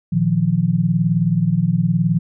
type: chord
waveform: sine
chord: Bb suspended fourth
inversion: none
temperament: equal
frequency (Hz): 116.54 / 155.56 / 174.61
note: Bb2 / Eb3 / F3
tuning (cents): 0 / 0 / 0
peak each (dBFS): -22 / -18 / -17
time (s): 0.12-2.19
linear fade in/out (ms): 10
effects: none